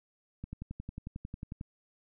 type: click train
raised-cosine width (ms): 5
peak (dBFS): -27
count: 14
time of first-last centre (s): 0.44-1.611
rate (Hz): 11.1
effects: none